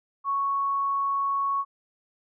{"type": "tone", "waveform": "sine", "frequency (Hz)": 1108.7, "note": "C#6", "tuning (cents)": 0, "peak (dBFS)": -23, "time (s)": [0.24, 1.65], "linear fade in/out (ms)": 50, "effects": []}